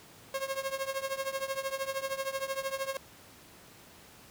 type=tone with tremolo; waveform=sawtooth; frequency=540 Hz; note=C#5; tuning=45 cents flat; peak=-25 dBFS; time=0.34-2.97 s; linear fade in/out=2 ms; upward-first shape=triangle; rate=13 Hz; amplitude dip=90%; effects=pink hiss -54 dBFS RMS until 4.3 s + high-pass 80 Hz 12 dB/octave